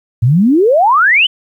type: exponential sweep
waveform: sine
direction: up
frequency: 108.2 to 3136 Hz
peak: -6 dBFS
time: 0.22-1.27 s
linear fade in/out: 10 ms
effects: 8-bit